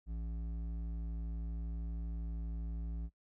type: tone with hard clipping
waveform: sine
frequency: 56.3 Hz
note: A1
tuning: 40 cents sharp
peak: -39 dBFS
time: 0.06-3.1 s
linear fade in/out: 50 ms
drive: 9 dB
effects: noise-tail reverb RT60 0.1 s tail -22 dB re dry